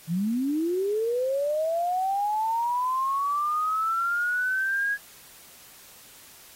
sine linear sweep, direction up, 155.56 to 1661.2 Hz, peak -23 dBFS, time 0.07-4.98 s, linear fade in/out 50 ms, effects white hiss -50 dBFS RMS until 6.55 s + AAC 48 kbps

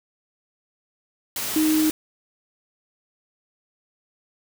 sine tone in noise, 311.1 Hz, D#4, in tune, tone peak -17 dBFS, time 1.56-1.9 s, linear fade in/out 2 ms, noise white, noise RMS -28 dBFS, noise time 1.36-1.91 s, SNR +8 dB, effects none

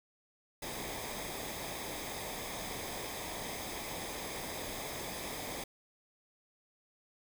pink noise with comb filter, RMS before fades -41 dBFS, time 0.62-5.64 s, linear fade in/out 5 ms, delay 0.7 ms, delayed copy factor -0.6, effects none

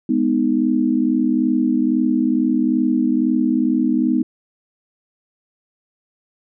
sine chord, G# minor, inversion none, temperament just, 207.7 / 249.2 / 311.5 Hz, G#3 / B3 / D#4, 0 / +16 / +2 cents, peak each -22 / -17 / -19 dBFS, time 0.09-4.23 s, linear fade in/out 5 ms, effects none

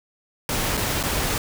pink noise with dropouts, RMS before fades -24 dBFS, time 0.49-1.38 s, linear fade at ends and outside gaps 1 ms, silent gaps 0.771-0.775 / 1.029-1.036 s, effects none

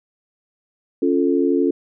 sine chord, Db augmented, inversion none, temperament equal, 277.2 / 349.2 / 440 Hz, Db4 / F4 / A4, 0 / 0 / 0 cents, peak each -18 / -19 / -21 dBFS, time 1.02-1.71 s, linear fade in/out 5 ms, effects none

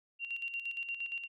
sine tone with tremolo, 2760 Hz, F7, 21 cents flat, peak -34 dBFS, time 0.19-1.28 s, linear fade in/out 50 ms, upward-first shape square, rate 8.6 Hz, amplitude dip 60%, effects none

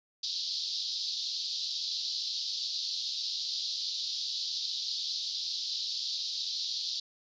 white band-pass noise, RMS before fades -35 dBFS, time 0.23-7 s, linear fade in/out 5 ms, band 3700 to 5000 Hz, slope 48 dB/octave, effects resampled to 16000 Hz

